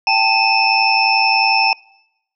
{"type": "tone cluster", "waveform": "sine", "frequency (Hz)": [784, 887, 2516, 2627, 5320], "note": ["G5", "A5", "D#7", "E7", "E8"], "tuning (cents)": [0, 14, 19, -7, 15], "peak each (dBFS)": -18, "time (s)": [0.07, 1.73], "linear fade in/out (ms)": 2, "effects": ["noise-tail reverb RT60 0.9 s tail -26 dB re dry"]}